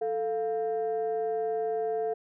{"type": "tone pair together", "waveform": "sine", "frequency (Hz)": [441, 700], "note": ["A4", "F5"], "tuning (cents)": [4, 4], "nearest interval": "minor sixth", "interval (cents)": 800, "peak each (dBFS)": [-27, -31], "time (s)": [0.01, 2.14], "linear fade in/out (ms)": 10, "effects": ["tanh soft clip ceiling -22 dBFS"]}